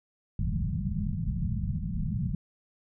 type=low-pass noise; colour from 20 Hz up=white; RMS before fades=-30 dBFS; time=0.39-2.35 s; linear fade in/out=2 ms; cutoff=210 Hz; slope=96 dB/octave; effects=none